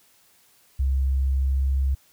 sine tone with pitch glide, 66.9 to 67.33 Hz, C2 to C#2, +39 to -50 cents, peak -19 dBFS, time 0.79-1.95 s, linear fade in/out 10 ms, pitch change +11 cents, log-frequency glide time 1.41-1.7 s, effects white hiss -59 dBFS RMS until 2.12 s

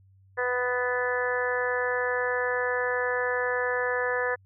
harmonic tone, 248.2 Hz, B3, 9 cents sharp, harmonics 2 / 3 / 4 / 5 / 6 / 7 / 8, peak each -28 / -37 / -34 / -37 / -36 / -29 / -40 dBFS, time 0.37-4.36 s, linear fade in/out 20 ms, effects added 96 Hz sine -55 dBFS peak until 4.45 s

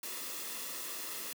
white noise with comb filter, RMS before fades -41 dBFS, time 0.03-1.33 s, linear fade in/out 2 ms, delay 1.3 ms, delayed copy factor -0.5, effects high-pass 200 Hz 12 dB/octave

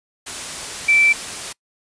sine tone in noise, 2330 Hz, D7, 14 cents flat, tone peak -11 dBFS, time 0.88-1.13 s, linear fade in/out 10 ms, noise white, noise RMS -29 dBFS, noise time 0.26-1.53 s, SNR +15 dB, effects noise-tail reverb RT60 0.1 s tail -25 dB re dry + resampled to 22050 Hz

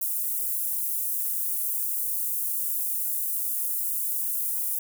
pink high-pass noise, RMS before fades -28 dBFS, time 0.01-4.79 s, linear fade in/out 5 ms, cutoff 11000 Hz, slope 24 dB/octave, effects none

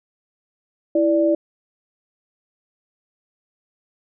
sine tone pair together, 329.6 / 587.3 Hz, E4 / D5, 0 / 0 cents, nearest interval minor seventh, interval 1000 cents, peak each -17 dBFS, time 0.95-1.35 s, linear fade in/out 5 ms, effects none

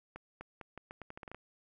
accelerating click train, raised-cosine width 0.5 ms, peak -30 dBFS, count 12, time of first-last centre 0.16-1.346 s, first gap 250 ms, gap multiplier 0.81, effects none

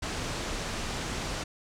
pink low-pass noise, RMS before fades -34 dBFS, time 0.02-1.44 s, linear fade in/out 10 ms, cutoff 8000 Hz, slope 24 dB/octave, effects none

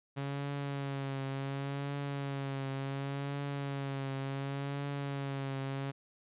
sawtooth tone with vibrato, 138.59 Hz, C#3, in tune, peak -31 dBFS, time 0.16-5.92 s, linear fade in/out 20 ms, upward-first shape triangle, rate 0.69 Hz, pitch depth 44 cents each way, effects resampled to 8000 Hz

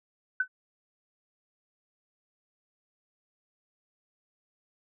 sine tone with exponential decay, 1512 Hz, F#6, 37 cents sharp, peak -20 dBFS, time 0.4-0.48 s, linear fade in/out 5 ms, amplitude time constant 16 ms, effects none

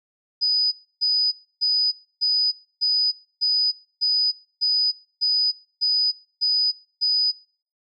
sine tone bursts, 4978 Hz, D#8, in tune, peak -17 dBFS, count 12, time 0.41-7.32 s, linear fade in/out 20 ms, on 310 ms, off 290 ms, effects noise-tail reverb RT60 0.5 s tail -24 dB re dry

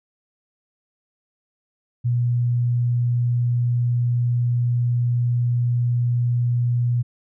sine tone, 121 Hz, B2, 35 cents flat, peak -17 dBFS, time 2.04-7.03 s, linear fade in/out 20 ms, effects none

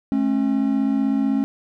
triangle tone pair together, 215 / 270.9 Hz, A3 / C#4, -40 / -40 cents, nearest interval major third, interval 400 cents, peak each -20 / -17 dBFS, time 0.12-1.44 s, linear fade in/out 0 ms, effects none

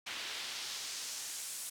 pink noise with band-pass filter sweep, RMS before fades -42 dBFS, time 0.06-1.7 s, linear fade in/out 10 ms, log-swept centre 2900 to 9500 Hz, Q 1.2, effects none

